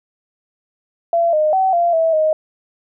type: tone with pitch steps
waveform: sine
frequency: 678 / 614 / 761 / 689 / 652 / 624 Hz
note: E5 / D#5 / F#5 / F5 / E5 / D#5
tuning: +49 / -23 / +48 / -24 / -19 / +5 cents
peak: -12 dBFS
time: 1.13-2.33 s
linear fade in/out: 2 ms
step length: 200 ms
effects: none